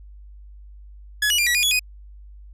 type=tone with pitch steps; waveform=sawtooth; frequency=1693 / 2916 / 2390 / 1935 / 2442 / 3385 / 2491 Hz; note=G#6 / F#7 / D7 / B6 / D#7 / G#7 / D#7; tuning=+33 / -26 / +30 / -36 / -33 / +32 / +1 cents; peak=-14 dBFS; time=1.22-1.794 s; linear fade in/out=5 ms; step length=82 ms; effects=added 50 Hz sine -40 dBFS peak until 2.53 s + resampled to 32000 Hz